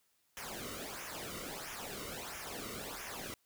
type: noise with flanger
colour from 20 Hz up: pink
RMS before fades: -44 dBFS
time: 0.37-3.34 s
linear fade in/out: 0 ms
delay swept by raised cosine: 0.23 to 1.22 ms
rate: 1.5 Hz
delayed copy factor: -0.75
effects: white hiss -75 dBFS RMS until 3.45 s